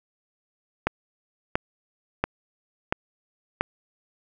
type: click train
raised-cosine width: 0.5 ms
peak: -6 dBFS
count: 5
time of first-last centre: 0.87-3.61 s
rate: 1.46 Hz
effects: none